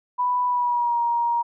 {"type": "tone with pitch glide", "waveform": "sine", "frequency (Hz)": [989, 943.2], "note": ["B5", "A#5"], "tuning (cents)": [2, 20], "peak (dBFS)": -19, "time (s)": [0.18, 1.43], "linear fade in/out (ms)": 20, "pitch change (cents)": -82, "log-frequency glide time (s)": [0.46, 0.99], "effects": []}